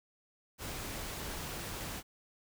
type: noise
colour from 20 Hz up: pink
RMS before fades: -41 dBFS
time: 0.58-2.03 s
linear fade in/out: 50 ms
effects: none